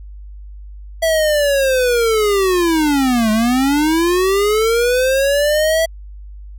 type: linear two-way sweep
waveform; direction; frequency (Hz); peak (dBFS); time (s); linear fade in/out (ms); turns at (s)
square; down then up; 659.3 to 212.3 to 659.3; -13; 1.02-5.86; 10; 3.31
effects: added 50 Hz sine -31 dBFS peak until 6.58 s